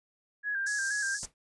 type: tone with vibrato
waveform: sine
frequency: 1632 Hz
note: G#6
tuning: 31 cents flat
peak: -29 dBFS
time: 0.43-1.19 s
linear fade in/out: 50 ms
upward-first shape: square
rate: 4.2 Hz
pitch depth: 45 cents each way
type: band-pass noise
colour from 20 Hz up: pink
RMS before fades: -39 dBFS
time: 0.66-1.26 s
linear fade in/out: 10 ms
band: 5200 to 8800 Hz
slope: 48 dB/octave
type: noise with exponential decay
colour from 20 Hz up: pink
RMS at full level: -41 dBFS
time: 1.23-1.34 s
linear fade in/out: 0 ms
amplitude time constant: 23 ms
effects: resampled to 24000 Hz